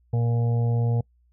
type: harmonic tone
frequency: 117.6 Hz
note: A#2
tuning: 16 cents sharp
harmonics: 1 / 2 / 4 / 5 / 6 / 7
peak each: -20 / -35 / -33 / -44 / -40 / -43 dBFS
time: 0.13-1.01 s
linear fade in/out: 5 ms
effects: noise-tail reverb RT60 0.1 s tail -25 dB re dry + added 60 Hz sine -59 dBFS peak until 1.32 s